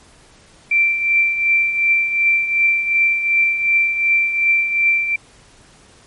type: tone with tremolo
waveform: sine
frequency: 2349 Hz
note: D7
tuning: in tune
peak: -10 dBFS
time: 0.71-5.16 s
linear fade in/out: 5 ms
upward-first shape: triangle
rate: 2.7 Hz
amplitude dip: 65%
effects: pink hiss -48 dBFS RMS until 6.06 s + MP3 48 kbps